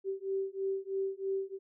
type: beating tone pair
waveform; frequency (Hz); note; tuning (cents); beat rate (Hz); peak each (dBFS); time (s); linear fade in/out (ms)
sine; 386.1 / 389.2; G4 / G4; -26 / -12; 3.1; -35 / -35; 0.04-1.59; 50
effects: none